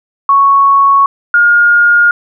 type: tone pair in turn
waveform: sine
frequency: 1108.7 / 1422.2 Hz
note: C#6 / F6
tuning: 0 / +31 cents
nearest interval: major third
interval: 431 cents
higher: second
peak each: -4 dBFS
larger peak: neither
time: 0.29-1.06 / 1.34-2.11 s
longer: neither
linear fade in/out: 2 ms
effects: none